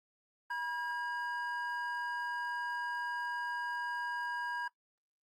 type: tone pair together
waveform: triangle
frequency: 966 / 1624.6 Hz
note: B5 / G#6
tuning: -39 / -39 cents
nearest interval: major sixth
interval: 900 cents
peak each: -36 / -36 dBFS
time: 0.5-4.68 s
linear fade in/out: 5 ms
effects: noise-tail reverb RT60 0.1 s tail -21 dB re dry + Opus 24 kbps